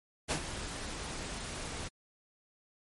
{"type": "noise with ADSR envelope", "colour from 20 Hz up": "pink", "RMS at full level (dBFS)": -30, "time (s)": [0.28, 1.89], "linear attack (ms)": 30, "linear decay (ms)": 84, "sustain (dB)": -10, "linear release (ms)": 22, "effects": ["MP3 48 kbps"]}